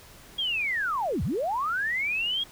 sine linear two-way sweep, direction down then up, 3322 to 61.74 to 3322 Hz, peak -25 dBFS, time 0.38-2.44 s, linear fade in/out 10 ms, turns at 1.23 s, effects pink hiss -50 dBFS RMS until 2.51 s

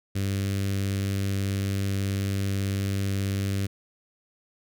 sawtooth tone with notch filter, 98.3 Hz, G2, 5 cents sharp, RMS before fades -27 dBFS, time 0.15-3.67 s, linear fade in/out 10 ms, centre 880 Hz, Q 0.54, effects none

